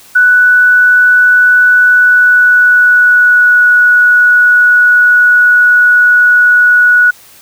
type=tone with pitch glide; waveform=sine; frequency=1483 to 1466 Hz; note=F#6 to F#6; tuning=+4 to -16 cents; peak=-3 dBFS; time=0.15-7.11 s; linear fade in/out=10 ms; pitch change=-20 cents; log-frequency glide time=1.83-3.68 s; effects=white hiss -39 dBFS RMS until 7.41 s